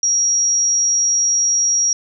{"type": "tone", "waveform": "sine", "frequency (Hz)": 5670, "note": "F8", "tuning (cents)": 25, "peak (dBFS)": -13, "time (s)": [0.03, 1.93], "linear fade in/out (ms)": 2, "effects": []}